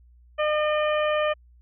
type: harmonic tone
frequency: 606 Hz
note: D#5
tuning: 46 cents flat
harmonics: 1 / 2 / 3 / 4 / 5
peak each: -22 / -28 / -32 / -34 / -36 dBFS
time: 0.38-1.34 s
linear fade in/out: 20 ms
effects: added 60 Hz sine -51 dBFS peak until 1.61 s